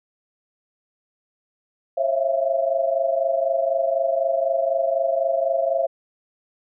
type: tone cluster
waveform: sine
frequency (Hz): 542 / 655 / 679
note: C#5 / E5 / F5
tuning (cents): -39 / -11 / -49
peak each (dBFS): -23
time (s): 1.97-5.87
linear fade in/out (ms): 10
effects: none

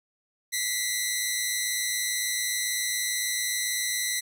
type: tone pair together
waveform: 10% pulse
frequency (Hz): 1947 / 2054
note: B6 / C7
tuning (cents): -25 / -33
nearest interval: minor second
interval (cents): 92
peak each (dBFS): -20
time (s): 0.52-4.21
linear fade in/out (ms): 20
effects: none

